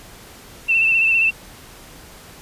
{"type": "tone with vibrato", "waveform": "sine", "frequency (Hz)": 2672, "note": "E7", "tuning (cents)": 23, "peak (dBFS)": -13, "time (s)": [0.68, 1.31], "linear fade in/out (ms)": 20, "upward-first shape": "sine", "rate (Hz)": 15, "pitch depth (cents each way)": 36, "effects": ["pink hiss -42 dBFS RMS until 2.41 s", "resampled to 32000 Hz"]}